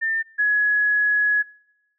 sine tone pair in turn, 1798 / 1682.6 Hz, A6 / G#6, +37 / +22 cents, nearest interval minor second, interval 115 cents, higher first, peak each -20 / -16 dBFS, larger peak second, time 0.01-0.23 / 0.38-1.43 s, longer second, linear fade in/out 20 ms, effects noise-tail reverb RT60 0.9 s tail -25 dB re dry

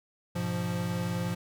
square chord, F diminished, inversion first, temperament equal, 103.83 / 123.47 / 174.61 Hz, Ab2 / Cb3 / F3, 0 / 0 / 0 cents, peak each -36 / -37 / -32 dBFS, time 0.35-1.35 s, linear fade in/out 10 ms, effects none

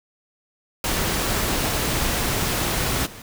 pink noise with level steps, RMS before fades -23 / -40 dBFS, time 0.84-3.22 s, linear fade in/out 2 ms, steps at 3.05 s, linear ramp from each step 20 ms, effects none

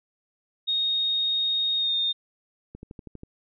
sine tone with pitch glide, 3722 to 3660 Hz, A#7 to A#7, -3 to -32 cents, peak -22 dBFS, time 0.67-2.13 s, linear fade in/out 20 ms, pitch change -29 cents, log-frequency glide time 1.77-1.94 s
click train, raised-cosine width 3 ms, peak -27 dBFS, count 7, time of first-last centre 2.75-3.234 s, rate 12.4 Hz
effects none

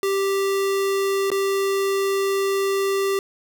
square tone with dropouts, 392 Hz, G4, in tune, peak -20 dBFS, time 0.03-3.19 s, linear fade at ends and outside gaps 1 ms, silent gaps 1.303-1.316 s, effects none

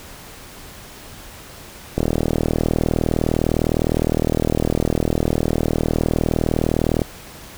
click train, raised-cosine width 2 ms, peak -4 dBFS, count 201, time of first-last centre 1.98-7.018 s, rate 39.7 Hz, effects pink hiss -39 dBFS RMS until 7.57 s

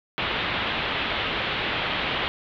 white low-pass noise, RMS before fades -27 dBFS, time 0.18-2.28 s, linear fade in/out 0 ms, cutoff 3600 Hz, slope 48 dB/octave, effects none

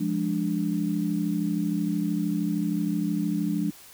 sine chord, D diminished, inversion first, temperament equal, 174.61 / 207.7 / 293.7 Hz, F3 / Ab3 / D4, 0 / 0 / 0 cents, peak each -28 dBFS, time 0-3.71 s, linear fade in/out 10 ms, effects white hiss -49 dBFS RMS until 3.93 s

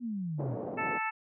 sine exponential sweep, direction down, 250 to 112.7 Hz, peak -32 dBFS, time 0-0.58 s, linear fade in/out 50 ms
white band-pass noise, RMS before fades -38 dBFS, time 0.38-0.99 s, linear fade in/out 20 ms, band 130 to 640 Hz, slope 24 dB/octave
harmonic tone, 440 Hz, A4, in tune, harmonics 2 / 3 / 4 / 5 / 6, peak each -34 / -36 / -37 / -38 / -39 dBFS, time 0.77-1.11 s, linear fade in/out 20 ms
effects none

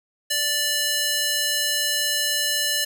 square tone with high-pass filter, 587.3 Hz, D5, in tune, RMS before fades -23 dBFS, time 0.3-2.85 s, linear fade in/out 10 ms, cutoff 2600 Hz, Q 0.72, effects none

